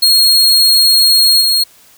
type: tone with level steps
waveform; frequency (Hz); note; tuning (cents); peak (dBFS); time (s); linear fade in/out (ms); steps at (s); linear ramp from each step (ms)
40% pulse; 4278; C8; +38; -5 / -8; 0.02-1.64; 10; 1.4; 20
effects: white hiss -45 dBFS RMS until 1.97 s